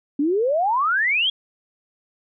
sine exponential sweep, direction up, 274.1 to 3359 Hz, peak -17 dBFS, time 0.19-1.3 s, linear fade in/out 5 ms, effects none

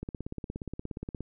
click train, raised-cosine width 3 ms, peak -23 dBFS, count 21, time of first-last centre 0.03-1.206 s, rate 17 Hz, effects none

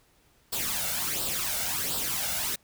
white noise with flanger, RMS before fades -30 dBFS, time 0.52-2.56 s, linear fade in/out 10 ms, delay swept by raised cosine 0.23 to 1.43 ms, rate 1.4 Hz, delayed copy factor +0.65, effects pink hiss -64 dBFS RMS until 2.63 s

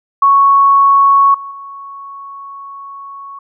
sine tone with level steps, 1108.7 Hz, C#6, in tune, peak -5 / -24 / -27 dBFS, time 0.22-3.39 s, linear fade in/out 5 ms, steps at 1.34 / 1.51 s, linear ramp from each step 5 ms, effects none

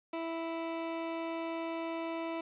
20% pulse tone, 329.6 Hz, E4, in tune, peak -30 dBFS, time 0.13-2.41 s, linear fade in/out 5 ms, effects resampled to 8000 Hz + 10-bit

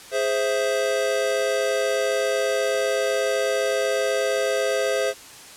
square chord, Ab augmented, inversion none, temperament equal, 415.3 / 523.3 / 659.3 Hz, Ab4 / C5 / E5, 0 / 0 / 0 cents, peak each -27 / -24 / -27 dBFS, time 0.11-5.14 s, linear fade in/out 50 ms, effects white hiss -43 dBFS RMS until 5.56 s + low-pass 10000 Hz 12 dB/octave

